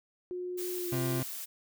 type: tone with pitch glide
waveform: sine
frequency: 360.2 to 349.3 Hz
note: F#4 to F4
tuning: -46 to 0 cents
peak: -34 dBFS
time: 0.31-1.2 s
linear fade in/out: 0 ms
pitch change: -54 cents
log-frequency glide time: 0.77-0.91 s
type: noise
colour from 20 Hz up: blue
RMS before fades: -40 dBFS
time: 0.57-1.46 s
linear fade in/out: 20 ms
type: tone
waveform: 30% pulse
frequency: 130.81 Hz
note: C3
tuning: in tune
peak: -28 dBFS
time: 0.92-1.23 s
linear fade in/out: 5 ms
effects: none